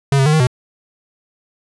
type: tone with pitch steps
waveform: square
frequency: 138.6 / 134.7 / 152.3 / 157.1 / 125.5 Hz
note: C#3 / C#3 / D#3 / D#3 / B2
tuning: 0 / -49 / -37 / +17 / +28 cents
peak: -11 dBFS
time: 0.12-0.47 s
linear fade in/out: 2 ms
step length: 70 ms
effects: resampled to 24000 Hz